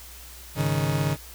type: chord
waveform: 40% pulse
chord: Ab suspended fourth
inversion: none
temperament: just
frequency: 103.83 / 138.43 / 155.74 Hz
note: Ab2 / Db3 / Eb3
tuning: 0 / -2 / +2 cents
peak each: -30 / -25 / -25 dBFS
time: 0.55-1.17 s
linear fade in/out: 50 ms
effects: added 60 Hz sine -45 dBFS peak until 1.34 s + white hiss -45 dBFS RMS until 1.34 s